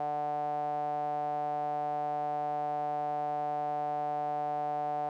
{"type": "tone with band-pass filter", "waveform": "sawtooth", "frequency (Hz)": 148.3, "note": "D3", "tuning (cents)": 17, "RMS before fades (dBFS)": -33, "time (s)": [0, 5.09], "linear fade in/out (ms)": 2, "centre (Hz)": 720, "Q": 9.7, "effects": []}